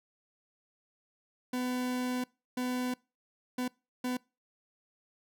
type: tone bursts at uneven times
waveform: 40% pulse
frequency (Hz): 250.5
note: B3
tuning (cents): +25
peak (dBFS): -30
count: 4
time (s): 1.53-2.24 / 2.57-2.94 / 3.58-3.68 / 4.04-4.17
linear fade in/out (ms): 5
effects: noise-tail reverb RT60 0.3 s tail -25 dB re dry